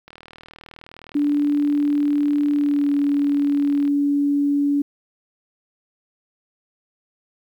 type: click train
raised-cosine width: 0.3 ms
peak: -25 dBFS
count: 151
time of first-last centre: 0.08-3.877 s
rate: 39.5 Hz
type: tone with pitch glide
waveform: sine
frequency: 290.8 to 285.8 Hz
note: D4 to D4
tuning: -17 to -47 cents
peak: -16 dBFS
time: 1.15-4.82 s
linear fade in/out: 5 ms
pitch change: -30 cents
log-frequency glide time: 2.52-2.92 s
effects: 9-bit